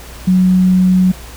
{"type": "tone", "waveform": "sine", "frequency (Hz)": 184.5, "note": "F#3", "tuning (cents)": -5, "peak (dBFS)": -7, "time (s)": [0.27, 1.12], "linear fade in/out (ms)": 10, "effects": ["added 60 Hz sine -32 dBFS peak until 1.36 s", "pink hiss -35 dBFS RMS until 1.36 s"]}